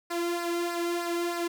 sawtooth tone with flanger, 344.3 Hz, F4, 25 cents flat, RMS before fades -30 dBFS, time 0.1-1.48 s, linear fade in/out 10 ms, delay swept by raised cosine 0.29 to 1.79 ms, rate 3.2 Hz, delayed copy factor -0.65, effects none

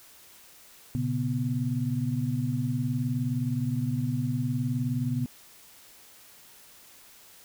sine tone cluster, 119.3 / 138.7 / 246.3 Hz, A#2 / C#3 / B3, +41 / +1 / -5 cents, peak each -30 dBFS, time 0.95-5.26 s, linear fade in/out 0 ms, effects white hiss -53 dBFS RMS until 7.44 s

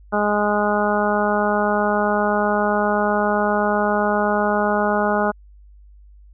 harmonic tone, 207.7 Hz, G#3, in tune, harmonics 1 / 2 / 3 / 4 / 5 / 6 / 7, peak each -23 / -24 / -22 / -23 / -28 / -26 / -26 dBFS, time 0.12-5.32 s, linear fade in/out 20 ms, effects added 50 Hz sine -43 dBFS peak until 6.33 s

